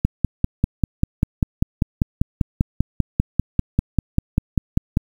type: click train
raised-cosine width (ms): 5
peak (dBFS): -3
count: 26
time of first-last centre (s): 0.05-4.971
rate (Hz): 5.08
effects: 7-bit